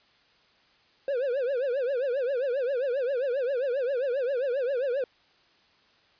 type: tone with vibrato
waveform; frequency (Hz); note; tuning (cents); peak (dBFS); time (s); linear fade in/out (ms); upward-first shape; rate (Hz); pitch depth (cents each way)
triangle; 520; C5; -11; -23; 1.08-5.04; 2; triangle; 7.5; 200
effects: white hiss -62 dBFS RMS until 6.19 s + resampled to 11025 Hz